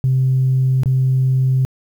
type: tone with dropouts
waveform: sine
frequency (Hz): 130.81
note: C3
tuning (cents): 0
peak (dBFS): -11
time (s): 0.04-1.65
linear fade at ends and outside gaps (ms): 0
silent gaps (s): 0.834-0.858
effects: tanh soft clip ceiling -8 dBFS + 8-bit